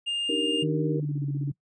triangle tone, 2814 Hz, F7, 12 cents sharp, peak -24 dBFS, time 0.06-0.64 s, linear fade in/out 20 ms
sine chord, Eb major seventh, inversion third, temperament just, 291.7 / 311.1 / 388.9 / 466.7 Hz, D4 / Eb4 / G4 / Bb4, -12 / 0 / -14 / +2 cents, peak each -31 / -30 / -33 / -30 dBFS, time 0.29-1 s, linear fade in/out 5 ms
sine tone with pitch glide, 154.9 to 140.41 Hz, D#3 to C#3, -7 to +23 cents, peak -26 dBFS, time 0.62-1.52 s, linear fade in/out 10 ms, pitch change -170 cents, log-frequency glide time 0.86-1.25 s
sine tone bursts, 293.7 Hz, D4, in tune, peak -32 dBFS, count 9, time 0.96-1.502 s, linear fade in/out 5 ms, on 30 ms, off 34 ms
effects noise-tail reverb RT60 0.1 s tail -22 dB re dry + resampled to 22050 Hz

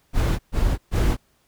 brown noise bursts, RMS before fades -19 dBFS, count 3, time 0.13-1.17 s, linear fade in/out 50 ms, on 260 ms, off 130 ms, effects pink hiss -64 dBFS RMS until 1.47 s

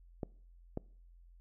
clicks, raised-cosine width 2 ms, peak -23 dBFS, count 2, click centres 0.232 / 0.774 s, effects noise-tail reverb RT60 0.5 s tail -24 dB re dry + added 43 Hz sine -56 dBFS peak until 1.4 s

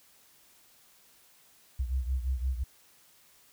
sine beating tone pair, 63.2 / 69 Hz, B1 / C#2, +41 / -7 cents, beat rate 5.8 Hz, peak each -29 / -34 dBFS, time 1.79-2.64 s, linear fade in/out 10 ms, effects white hiss -61 dBFS RMS until 3.52 s

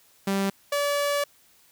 sawtooth tone pair in turn, 196 / 574.6 Hz, G3 / D5, 0 / -38 cents, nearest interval octave + perfect fifth, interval 1862 cents, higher second, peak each -19 / -19 dBFS, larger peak neither, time 0.27-0.5 / 0.72-1.24 s, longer second, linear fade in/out 5 ms, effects white hiss -59 dBFS RMS until 1.71 s

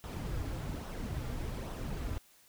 brown noise with flanger, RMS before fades -38 dBFS, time 0.04-2.18 s, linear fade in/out 0 ms, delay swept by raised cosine 0.42 to 5.52 ms, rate 1.2 Hz, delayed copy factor -0.5, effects white hiss -63 dBFS RMS until 2.48 s

